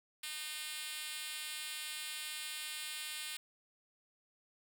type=tone with high-pass filter; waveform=5% pulse; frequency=305.4 Hz; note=D#4; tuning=32 cents flat; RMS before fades=-43 dBFS; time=0.23-3.37 s; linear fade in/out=5 ms; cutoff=3000 Hz; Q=0.62; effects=none